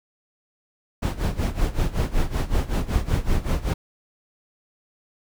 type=noise with tremolo; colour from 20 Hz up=brown; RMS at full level=-19 dBFS; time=1.02-3.74 s; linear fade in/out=10 ms; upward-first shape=sine; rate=5.3 Hz; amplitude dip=85%; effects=none